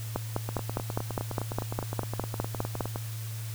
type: two click trains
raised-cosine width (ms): 1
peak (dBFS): -14 / -19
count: 14 / 25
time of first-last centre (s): 0.16-2.808 / 0.49-2.959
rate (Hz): 4.91 / 9.72
effects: added 111 Hz sine -34 dBFS peak until 3.54 s + white hiss -45 dBFS RMS until 3.54 s